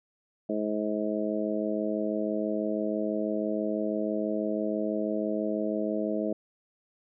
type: harmonic tone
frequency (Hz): 106.1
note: G#2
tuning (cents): +38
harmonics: 2 / 3 / 4 / 5 / 6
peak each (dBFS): -32 / -32 / -35 / -35 / -33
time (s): 0.49-6.33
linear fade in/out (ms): 5
effects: none